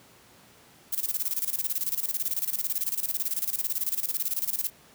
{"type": "noise with tremolo", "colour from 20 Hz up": "violet", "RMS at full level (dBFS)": -27, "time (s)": [0.92, 4.7], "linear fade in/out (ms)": 10, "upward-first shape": "square", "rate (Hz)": 18, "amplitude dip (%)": 80, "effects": ["pink hiss -55 dBFS RMS until 4.94 s", "high-pass 100 Hz 12 dB/octave"]}